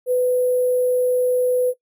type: tone with sample-and-hold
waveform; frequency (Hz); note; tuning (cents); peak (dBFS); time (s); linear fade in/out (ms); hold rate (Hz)
sine; 500; B4; +21; -15; 0.06-1.74; 50; 11025
effects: noise-tail reverb RT60 0.1 s tail -19 dB re dry